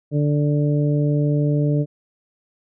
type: harmonic tone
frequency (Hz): 146.83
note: D3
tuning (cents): 0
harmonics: 1 / 2 / 3 / 4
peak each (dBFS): -17 / -23 / -27 / -29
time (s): 0.11-1.86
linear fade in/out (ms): 50
effects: none